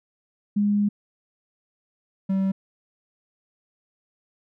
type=tone pair in turn; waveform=sine / triangle; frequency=205.4 / 192.59 Hz; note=G#3 / G3; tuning=-19 / -30 cents; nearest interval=minor second; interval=111 cents; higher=first; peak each=-18 dBFS; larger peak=neither; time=0.56-0.89 / 2.29-2.52 s; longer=first; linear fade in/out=10 ms; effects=none